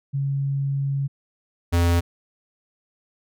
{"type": "tone pair in turn", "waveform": ["sine", "square"], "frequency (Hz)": [138.59, 85.82], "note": ["C#3", "F2"], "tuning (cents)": [0, -30], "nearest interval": "minor sixth", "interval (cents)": 830, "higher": "first", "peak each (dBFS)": [-21, -17], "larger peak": "second", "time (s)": [[0.13, 1.08], [1.72, 2.01]], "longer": "first", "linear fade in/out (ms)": 20, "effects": []}